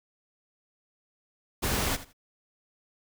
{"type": "noise with echo", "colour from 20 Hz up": "pink", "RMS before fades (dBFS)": -28, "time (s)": [1.62, 1.97], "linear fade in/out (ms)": 20, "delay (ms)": 81, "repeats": 2, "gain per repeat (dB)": -15, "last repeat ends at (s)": 2.132, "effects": []}